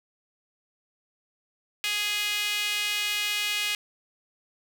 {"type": "tone with high-pass filter", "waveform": "sawtooth", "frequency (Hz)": 415.3, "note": "G#4", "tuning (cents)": 0, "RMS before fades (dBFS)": -28, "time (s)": [1.84, 3.75], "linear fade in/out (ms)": 0, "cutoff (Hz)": 2600, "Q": 2.6, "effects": []}